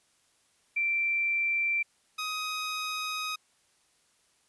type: tone pair in turn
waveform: sine / 15% pulse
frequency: 2349 / 1257 Hz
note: D7 / D#6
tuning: 0 / +17 cents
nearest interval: major seventh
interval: 1083 cents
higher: first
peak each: -25 dBFS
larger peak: neither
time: 0.76-1.83 / 2.18-3.36 s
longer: second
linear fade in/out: 10 ms
effects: white hiss -68 dBFS RMS until 4.48 s + resampled to 24000 Hz